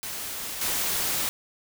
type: noise with level steps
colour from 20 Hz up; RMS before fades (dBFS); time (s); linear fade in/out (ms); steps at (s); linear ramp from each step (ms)
white; -34 / -27; 0.03-1.29; 0; 0.61; 5
effects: none